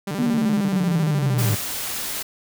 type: tone with vibrato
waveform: sawtooth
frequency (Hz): 171.2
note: F3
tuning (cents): -34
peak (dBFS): -21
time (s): 0.07-1.55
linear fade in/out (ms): 5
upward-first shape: square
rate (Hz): 13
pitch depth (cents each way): 250
type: linear sweep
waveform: sine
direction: down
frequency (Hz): 248.1 to 103.83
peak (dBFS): -18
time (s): 0.18-1.56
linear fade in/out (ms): 20
type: noise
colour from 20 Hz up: white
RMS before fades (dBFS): -28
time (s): 1.38-2.23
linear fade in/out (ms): 10
effects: none